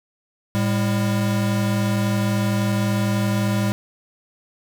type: tone pair together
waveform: square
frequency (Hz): 110 / 200.9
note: A2 / G3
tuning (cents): 0 / +43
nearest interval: minor seventh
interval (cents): 1043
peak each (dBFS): -22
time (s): 0.55-3.72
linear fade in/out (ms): 0
effects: none